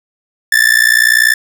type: tone with amplitude modulation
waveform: 45% pulse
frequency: 1760 Hz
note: A6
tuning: in tune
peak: -3 dBFS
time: 0.52-1.34 s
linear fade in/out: 5 ms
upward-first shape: sine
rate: 60.2 Hz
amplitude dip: 95%
effects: none